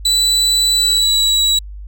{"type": "tone with pitch glide", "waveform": "35% pulse", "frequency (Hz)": [3970, 3897], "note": ["B7", "B7"], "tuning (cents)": [8, -24], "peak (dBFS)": -10, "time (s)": [0.05, 1.59], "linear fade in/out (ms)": 5, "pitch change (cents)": -32, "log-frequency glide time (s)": [0.73, 1.34], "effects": ["added 50 Hz sine -28 dBFS peak until 1.87 s"]}